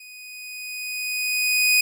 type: tone with level ramp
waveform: sawtooth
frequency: 2489 Hz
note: D#7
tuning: in tune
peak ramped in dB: -38 to -11 dBFS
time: 0-1.81 s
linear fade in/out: 5 ms
effects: none